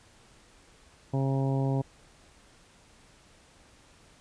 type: harmonic tone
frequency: 135.3 Hz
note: C#3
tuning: 42 cents flat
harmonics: 1 / 2 / 3 / 4 / 5 / 6 / 7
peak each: -26 / -32 / -36 / -38 / -40 / -42 / -43 dBFS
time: 1.13-1.82 s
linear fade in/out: 10 ms
effects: pink hiss -58 dBFS RMS until 4.2 s + resampled to 22050 Hz